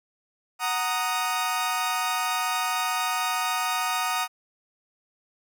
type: chord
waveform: sawtooth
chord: D# minor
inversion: first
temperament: equal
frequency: 740 / 932.3 / 1244.5 Hz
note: F#5 / A#5 / D#6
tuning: 0 / 0 / 0 cents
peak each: -26 / -26 / -24 dBFS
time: 0.59-4.28 s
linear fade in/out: 50 ms
effects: none